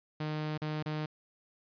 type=tone with dropouts; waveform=sawtooth; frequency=153.3 Hz; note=D#3; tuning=25 cents flat; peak=-29 dBFS; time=0.2-1.06 s; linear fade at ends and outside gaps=5 ms; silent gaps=0.577-0.617 / 0.827-0.859 s; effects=resampled to 11025 Hz